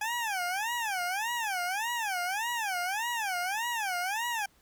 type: tone with vibrato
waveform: 20% pulse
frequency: 825 Hz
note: G#5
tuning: 12 cents flat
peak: -25 dBFS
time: 0.01-4.46 s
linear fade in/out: 5 ms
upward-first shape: sine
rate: 1.7 Hz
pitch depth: 270 cents each way
effects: pink hiss -65 dBFS RMS until 4.61 s